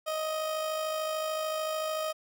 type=tone with amplitude modulation; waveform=30% pulse; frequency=626 Hz; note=D#5; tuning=10 cents sharp; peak=-26 dBFS; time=0.06-2.13 s; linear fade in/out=20 ms; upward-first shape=sine; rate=53.5 Hz; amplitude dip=35%; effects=none